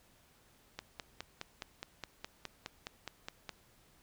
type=click train; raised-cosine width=0.2 ms; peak=-23 dBFS; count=14; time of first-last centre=0.79-3.493 s; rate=4.81 Hz; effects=pink hiss -66 dBFS RMS until 4.02 s